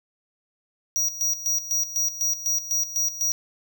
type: tone with tremolo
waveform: square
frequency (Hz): 5760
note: F#8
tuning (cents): -47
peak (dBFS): -21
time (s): 0.96-3.32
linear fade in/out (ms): 0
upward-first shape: square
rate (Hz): 4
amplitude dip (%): 75
effects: none